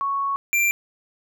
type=tone pair in turn; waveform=sine / square; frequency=1108.7 / 2364 Hz; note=C#6 / D7; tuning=0 / +11 cents; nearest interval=octave + minor second; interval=1311 cents; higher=second; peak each=-21 / -18 dBFS; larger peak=second; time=0.01-0.36 / 0.53-0.71 s; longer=first; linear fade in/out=0 ms; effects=none